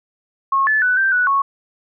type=tone with pitch steps; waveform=sine; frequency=1088 / 1736 / 1492 / 1567 / 1476 / 1104 Hz; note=C#6 / A6 / F#6 / G6 / F#6 / C#6; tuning=-33 / -24 / +14 / -1 / -5 / -7 cents; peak=-13 dBFS; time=0.52-1.42 s; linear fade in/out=5 ms; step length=150 ms; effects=none